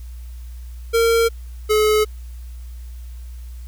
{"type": "tone pair in turn", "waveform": "square", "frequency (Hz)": [459.6, 427.7], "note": ["A#4", "A4"], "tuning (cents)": [-25, -49], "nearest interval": "minor second", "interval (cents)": 124, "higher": "first", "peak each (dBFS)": -14, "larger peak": "neither", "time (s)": [[0.93, 1.29], [1.69, 2.05]], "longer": "neither", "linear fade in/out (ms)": 20, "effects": ["added 60 Hz sine -31 dBFS peak until 3.67 s", "white hiss -53 dBFS RMS until 3.67 s"]}